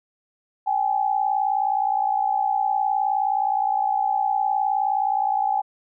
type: tone pair together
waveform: sine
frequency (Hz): 784 / 843.4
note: G5 / G#5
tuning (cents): 0 / +26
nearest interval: minor second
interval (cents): 126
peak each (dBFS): -22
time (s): 0.66-5.62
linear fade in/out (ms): 20
effects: none